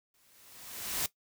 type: noise with exponential growth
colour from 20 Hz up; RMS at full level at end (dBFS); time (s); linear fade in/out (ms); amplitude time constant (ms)
white; -30; 0.14-1.06; 2; 200
effects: noise-tail reverb RT60 0.1 s tail -17 dB re dry